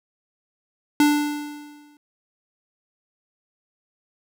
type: tone with exponential decay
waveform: square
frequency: 294.5 Hz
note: D4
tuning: 5 cents sharp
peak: -13 dBFS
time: 1-1.97 s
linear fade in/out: 2 ms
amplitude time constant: 210 ms
effects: none